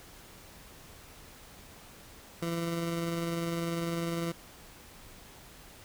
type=tone with tremolo; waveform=20% pulse; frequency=168.2 Hz; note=E3; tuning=35 cents sharp; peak=-25 dBFS; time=2.42-4.32 s; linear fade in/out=5 ms; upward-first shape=sine; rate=20 Hz; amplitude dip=25%; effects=pink hiss -52 dBFS RMS until 5.84 s

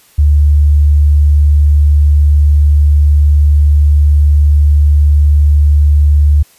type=tone; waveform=sine; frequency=73.42 Hz; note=D2; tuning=in tune; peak=-4 dBFS; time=0.18-6.43 s; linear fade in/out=10 ms; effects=white hiss -46 dBFS RMS until 6.58 s + resampled to 32000 Hz

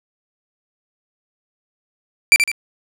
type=tone with echo; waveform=40% pulse; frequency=2349 Hz; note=D7; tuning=in tune; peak=-5 dBFS; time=2.32-2.36 s; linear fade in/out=0 ms; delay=78 ms; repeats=2; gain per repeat=-7 dB; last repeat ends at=2.516 s; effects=low-pass 12000 Hz 12 dB/octave

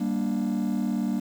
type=chord; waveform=triangle; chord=G minor; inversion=none; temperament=just; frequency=196 / 235.2 / 294 Hz; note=G3 / Bb3 / D4; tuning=0 / +16 / +2 cents; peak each=-25 / -24 / -28 dBFS; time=0-1.2 s; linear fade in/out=10 ms; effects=tanh soft clip ceiling -18 dBFS + 8-bit

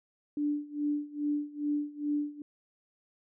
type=tone with tremolo; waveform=sine; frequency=293.7 Hz; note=D4; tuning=in tune; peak=-26 dBFS; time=0.37-2.42 s; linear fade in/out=2 ms; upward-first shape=sine; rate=2.4 Hz; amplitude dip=90%; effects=none

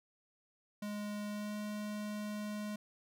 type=tone with pitch glide; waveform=square; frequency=207.7 to 209.6 Hz; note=G#3 to G#3; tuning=0 to +16 cents; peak=-39 dBFS; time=0.82-2.76 s; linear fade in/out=5 ms; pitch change=+16 cents; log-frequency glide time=1.29-1.56 s; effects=none

